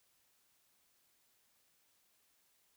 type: silence
effects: white hiss -74 dBFS RMS until 2.76 s